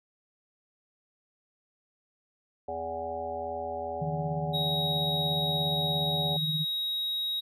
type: harmonic tone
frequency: 82.41 Hz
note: E2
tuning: in tune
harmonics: 1 / 3 / 5 / 7 / 9 / 10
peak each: -47 / -47 / -40 / -36 / -36 / -41 dBFS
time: 2.68-6.37 s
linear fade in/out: 5 ms
type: tone with tremolo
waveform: sine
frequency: 156.2 Hz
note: D#3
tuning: 7 cents sharp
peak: -27 dBFS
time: 4.01-6.65 s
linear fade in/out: 10 ms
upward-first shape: triangle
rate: 17 Hz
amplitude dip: 70%
type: tone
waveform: triangle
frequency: 3800 Hz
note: A#7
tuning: 33 cents sharp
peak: -27 dBFS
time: 4.53-7.41 s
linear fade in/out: 20 ms
effects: none